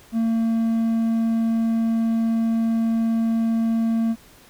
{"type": "tone", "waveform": "triangle", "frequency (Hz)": 226.9, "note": "A#3", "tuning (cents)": -47, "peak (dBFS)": -16, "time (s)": [0.12, 4.16], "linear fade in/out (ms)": 50, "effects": ["pink hiss -50 dBFS RMS until 4.49 s"]}